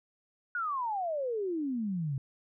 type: exponential sweep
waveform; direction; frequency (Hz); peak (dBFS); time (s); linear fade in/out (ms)
sine; down; 1480 to 129.5; -30; 0.55-2.18; 2
effects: none